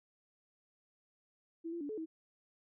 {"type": "tone with pitch steps", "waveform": "sine", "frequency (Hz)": [330.4, 341.1, 288.1, 431.7, 321.1], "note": ["E4", "F4", "D4", "A4", "E4"], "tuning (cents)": [4, -41, -33, -33, -45], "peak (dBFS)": -38, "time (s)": [1.64, 2.06], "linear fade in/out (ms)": 20, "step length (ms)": 84, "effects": []}